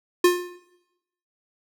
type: tone with exponential decay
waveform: square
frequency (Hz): 355.1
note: F4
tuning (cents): +29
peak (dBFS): -12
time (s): 0.24-0.56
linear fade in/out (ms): 5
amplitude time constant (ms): 69
effects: noise-tail reverb RT60 0.9 s tail -17 dB re dry